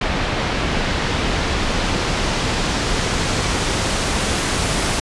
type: noise with low-pass filter sweep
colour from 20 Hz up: pink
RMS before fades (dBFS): -20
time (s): 0.01-5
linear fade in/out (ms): 5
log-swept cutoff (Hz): 3400 to 10000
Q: 0.79
effects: resampled to 24000 Hz